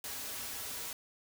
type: noise with comb filter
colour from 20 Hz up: white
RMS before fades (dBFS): -41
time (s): 0.04-0.93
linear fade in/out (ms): 2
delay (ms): 5.7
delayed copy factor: -0.7
effects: none